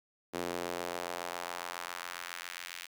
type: tone with high-pass filter sweep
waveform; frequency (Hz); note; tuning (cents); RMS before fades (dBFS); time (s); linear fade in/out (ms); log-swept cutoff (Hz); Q
sawtooth; 87.31; F2; 0; -40; 0.33-2.87; 20; 340 to 2300; 1.2
effects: none